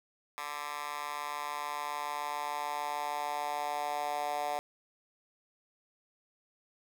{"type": "tone with high-pass filter sweep", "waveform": "10% pulse", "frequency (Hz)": 146.83, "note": "D3", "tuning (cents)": 0, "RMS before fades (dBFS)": -36, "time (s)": [0.38, 4.59], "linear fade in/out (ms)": 0, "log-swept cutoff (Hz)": [1200, 710], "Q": 3.3, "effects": []}